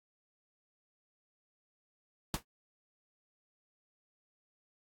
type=noise with exponential decay; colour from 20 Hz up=pink; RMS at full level=-30 dBFS; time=2.34-2.43 s; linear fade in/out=1 ms; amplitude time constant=18 ms; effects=AAC 64 kbps